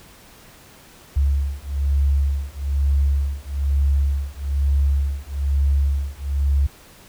sine beating tone pair, 69.3 / 70.4 Hz, C#2 / C#2, 0 / +27 cents, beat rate 1.1 Hz, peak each -20 dBFS, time 1.16-6.67 s, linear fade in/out 10 ms, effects pink hiss -47 dBFS RMS until 7.08 s

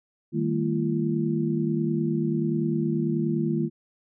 sine tone cluster, 155.7 / 197.1 / 226.6 / 340.7 Hz, D#3 / G3 / A#3 / F4, +2 / +10 / -49 / -43 cents, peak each -27 / -31 / -27 / -28 dBFS, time 0.32-3.7 s, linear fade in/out 50 ms, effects none

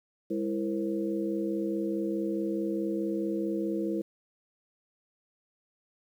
sine tone cluster, 203.6 / 331.6 / 466.3 / 531 Hz, G#3 / E4 / A#4 / C5, -34 / +10 / +1 / +25 cents, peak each -34 / -30 / -36 / -39 dBFS, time 0.3-4.02 s, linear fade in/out 10 ms, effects 10-bit

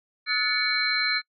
sine tone cluster, 1279 / 1462 / 1738 / 2238 / 4117 Hz, D#6 / F#6 / A6 / C#7 / C8, +47 / -21 / -22 / +16 / -29 cents, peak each -34 / -32 / -29 / -27 / -26 dBFS, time 0.26-1.22 s, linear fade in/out 50 ms, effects noise-tail reverb RT60 0.1 s tail -25 dB re dry

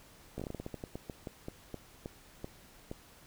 slowing click train, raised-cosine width 2 ms, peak -26 dBFS, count 19, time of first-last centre 0.38-2.914 s, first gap 16 ms, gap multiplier 1.22, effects pink hiss -58 dBFS RMS until 3.26 s

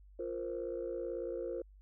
sine chord, F suspended fourth, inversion none, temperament just, 349.2 / 465.6 / 523.8 Hz, F4 / Bb4 / C5, 0 / -2 / +2 cents, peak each -40 / -40 / -40 dBFS, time 0.19-1.62 s, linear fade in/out 5 ms, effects tanh soft clip ceiling -29 dBFS + added 49 Hz sine -55 dBFS peak until 1.81 s

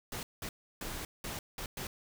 pink noise bursts at uneven times, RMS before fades -40 dBFS, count 6, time 0.12-0.23 / 0.42-0.49 / 0.81-1.05 / 1.24-1.39 / 1.58-1.66 / 1.77-1.87 s, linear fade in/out 2 ms, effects none

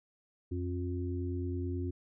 harmonic tone, 89 Hz, F2, 33 cents sharp, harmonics 1 / 3 / 4, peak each -34 / -39 / -40 dBFS, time 0.51-1.91 s, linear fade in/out 10 ms, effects none

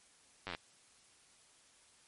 slowing click train, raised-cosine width 0.3 ms, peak -24 dBFS, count 8, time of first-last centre 0.47-0.549 s, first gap 10 ms, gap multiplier 1.04, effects white hiss -65 dBFS RMS until 2.07 s + MP3 48 kbps

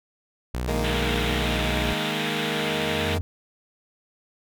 sawtooth tone with vibrato, 60.3 Hz, B1, 41 cents flat, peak -22 dBFS, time 0.54-1.93 s, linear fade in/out 0 ms, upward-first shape sine, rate 2.7 Hz, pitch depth 42 cents each way
15% pulse chord, D# suspended fourth, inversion none, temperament equal, 155.56 / 207.7 / 233.1 Hz, D#3 / G#3 / A#3, 0 / 0 / 0 cents, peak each -24 dBFS, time 0.67-3.19 s, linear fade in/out 20 ms
white band-pass noise, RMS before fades -31 dBFS, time 0.83-3.16 s, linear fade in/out 20 ms, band 1300 to 3900 Hz, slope 96 dB/octave
triangle tone with exponential growth, 87.4 Hz, F2, 2 cents sharp, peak -21 dBFS, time 2.38-3.21 s, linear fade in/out 0 ms, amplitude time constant 180 ms
effects none

